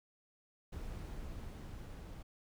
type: noise with level ramp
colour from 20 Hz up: brown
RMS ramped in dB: -44 to -48 dBFS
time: 0.72-2.23 s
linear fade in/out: 10 ms
effects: none